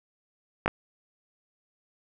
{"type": "clicks", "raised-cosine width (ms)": 0.5, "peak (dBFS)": -9, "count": 2, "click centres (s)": [0.66, 0.679], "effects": []}